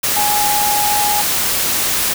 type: tone in noise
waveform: sine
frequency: 830.6 Hz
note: G#5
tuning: in tune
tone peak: -16 dBFS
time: 0.16-1.22 s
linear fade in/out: 10 ms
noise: white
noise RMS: -17 dBFS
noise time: 0.03-2.14 s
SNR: -2 dB
effects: none